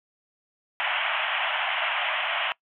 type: band-pass noise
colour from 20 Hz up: white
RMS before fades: -27 dBFS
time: 0.8-2.52 s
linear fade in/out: 0 ms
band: 610 to 3200 Hz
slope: 96 dB/octave
effects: noise-tail reverb RT60 0.1 s tail -22 dB re dry